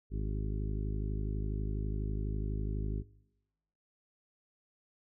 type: harmonic tone with a mistuned harmonic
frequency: 52.1 Hz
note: G#1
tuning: 6 cents sharp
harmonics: 1 / 2 / 3 / 4 / 5 / 6 / 7 / 8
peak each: -33 / -39 / -43 / -45 / -47 / -49 / -50 / -51 dBFS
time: 0.1-3.04 s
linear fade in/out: 50 ms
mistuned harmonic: 8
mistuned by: -41 cents
effects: noise-tail reverb RT60 1.0 s tail -22 dB re dry